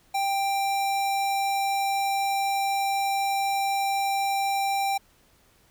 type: tone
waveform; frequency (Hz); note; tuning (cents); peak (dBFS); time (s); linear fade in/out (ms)
square; 788; G5; +9; -24; 0.14-4.98; 10
effects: pink hiss -61 dBFS RMS until 5.7 s